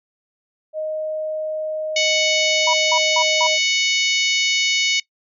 sine tone, 622.3 Hz, D#5, in tune, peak -22 dBFS, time 0.73-3.59 s, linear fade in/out 50 ms
harmonic tone, 740 Hz, F#5, in tune, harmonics 3 / 4 / 5 / 6 / 7 / 8 / 9, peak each -20 / -22 / -24 / -26 / -27 / -28 / -29 dBFS, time 1.96-5 s, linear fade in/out 5 ms
sine tone bursts, 966 Hz, B5, 39 cents flat, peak -17 dBFS, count 4, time 2.67-3.47 s, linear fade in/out 5 ms, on 65 ms, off 180 ms
effects noise-tail reverb RT60 0.1 s tail -22 dB re dry

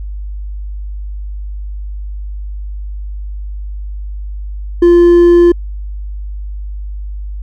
triangle tone with hard clipping, 346.8 Hz, F4, 12 cents flat, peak -4 dBFS, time 4.82-5.52 s, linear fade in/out 5 ms, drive 5 dB, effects added 50 Hz sine -20 dBFS peak until 7.42 s

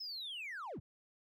triangle linear sweep, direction down, 5280 to 55.7 Hz, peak -39 dBFS, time 0-0.8 s, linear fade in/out 10 ms, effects tanh soft clip ceiling -37 dBFS

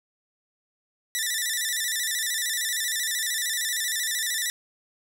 10% pulse tone with vibrato, 1864.7 Hz, A#6, in tune, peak -16 dBFS, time 1.15-4.5 s, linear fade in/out 0 ms, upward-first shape square, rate 13 Hz, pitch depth 80 cents each way, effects none

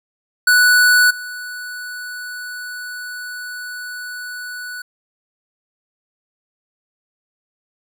square tone with level steps, 1480 Hz, F#6, in tune, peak -10 / -28 dBFS, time 0.47-4.82 s, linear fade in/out 5 ms, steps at 1.1 s, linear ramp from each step 10 ms, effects none

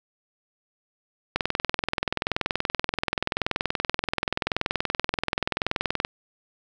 click train, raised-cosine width 0.3 ms, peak -7 dBFS, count 99, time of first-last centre 1.36-6.049 s, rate 20.9 Hz, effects none

